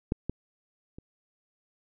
clicks, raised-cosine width 3 ms, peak -13 / -17 / -30 dBFS, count 3, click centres 0.121 / 0.296 / 0.985 s, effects none

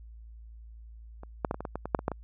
clicks, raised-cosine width 1 ms, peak -30 / -12 / -15 / -21 / -22 / -20 / -19 / -20 / -8 / -20 / -13 / -19 dBFS, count 12, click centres 1.234 / 1.448 / 1.511 / 1.544 / 1.606 / 1.652 / 1.756 / 1.856 / 1.948 / 1.991 / 2.081 / 2.117 s, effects added 56 Hz sine -45 dBFS peak until 2.23 s

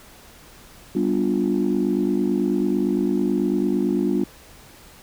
sine chord, G dominant seventh, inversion none, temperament just, 196 / 245 / 294 / 352.8 Hz, G3 / B3 / D4 / F4, 0 / -14 / +2 / +18 cents, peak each -23 dBFS, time 0.95-4.24 s, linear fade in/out 5 ms, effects tanh soft clip ceiling -11 dBFS + pink hiss -47 dBFS RMS until 5.02 s

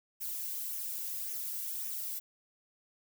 violet noise with flanger, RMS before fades -38 dBFS, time 0.2-2.2 s, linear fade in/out 20 ms, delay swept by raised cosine 0.23 to 1.63 ms, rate 1.8 Hz, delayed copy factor -0.5, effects none

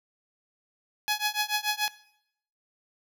10% pulse tone with tremolo, 841 Hz, G#5, 22 cents sharp, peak -14 dBFS, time 1.08-1.88 s, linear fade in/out 0 ms, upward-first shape triangle, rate 6.9 Hz, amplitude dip 100%, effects noise-tail reverb RT60 0.7 s tail -19 dB re dry

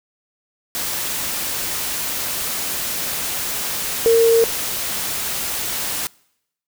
sine tone in noise, 458.2 Hz, A#4, 30 cents flat, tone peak -10 dBFS, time 4.06-4.44 s, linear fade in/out 0 ms, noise white, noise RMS -24 dBFS, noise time 0.75-6.07 s, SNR +11 dB, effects noise-tail reverb RT60 0.8 s tail -25 dB re dry

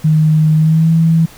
sine tone with pitch glide, 155.56 to 163.39 Hz, D#3 to E3, 0 to -15 cents, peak -7 dBFS, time 0.04-1.26 s, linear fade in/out 10 ms, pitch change +85 cents, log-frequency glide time 0.56-0.91 s, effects pink hiss -39 dBFS RMS until 1.37 s

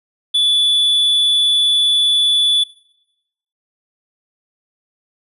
triangle tone, 3455 Hz, A7, 32 cents flat, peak -10 dBFS, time 0.34-2.64 s, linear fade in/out 10 ms, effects noise-tail reverb RT60 0.9 s tail -20 dB re dry + resampled to 32000 Hz

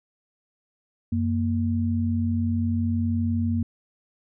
sine tone pair together, 92.51 / 233.1 Hz, F#2 / A#3, 0 / 0 cents, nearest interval octave + major third, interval 1600 cents, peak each -24 dBFS, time 1.12-3.63 s, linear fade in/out 5 ms, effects none

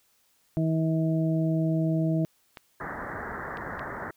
harmonic tone, 160.6 Hz, E3, 45 cents flat, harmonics 1 / 2 / 3 / 4, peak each -24 / -28 / -43 / -33 dBFS, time 0.57-2.25 s, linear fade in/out 0 ms
clicks, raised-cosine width 0.3 ms, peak -24 dBFS, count 3, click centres 2.572 / 3.572 / 3.794 s
white low-pass noise, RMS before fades -36 dBFS, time 2.8-4.11 s, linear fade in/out 5 ms, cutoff 1900 Hz, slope 96 dB/octave
effects white hiss -67 dBFS RMS until 4.16 s

